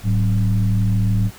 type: tone with frequency modulation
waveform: sine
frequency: 106.4 Hz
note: G#2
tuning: 42 cents sharp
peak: -14 dBFS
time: 0.03-1.31 s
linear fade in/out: 50 ms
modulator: 79.9 Hz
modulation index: 0.85
effects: pink hiss -42 dBFS RMS until 1.38 s